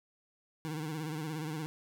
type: tone with vibrato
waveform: 25% pulse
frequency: 155.56 Hz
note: D#3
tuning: in tune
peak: -32 dBFS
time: 0.65-1.66 s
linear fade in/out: 0 ms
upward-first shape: sine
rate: 17 Hz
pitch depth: 74 cents each way
effects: none